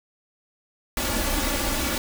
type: noise with comb filter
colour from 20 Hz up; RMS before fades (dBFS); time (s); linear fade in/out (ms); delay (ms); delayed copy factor
pink; -25; 0.97-1.98; 2; 3.5; +0.8
effects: none